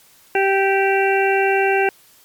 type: harmonic tone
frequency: 390 Hz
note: G4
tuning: 9 cents flat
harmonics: 1 / 2 / 4 / 5 / 6 / 7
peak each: -17 / -19 / -22 / -29 / -26 / -24 dBFS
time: 0.35-1.89 s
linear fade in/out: 2 ms
effects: white hiss -51 dBFS RMS until 2.24 s + MP3 96 kbps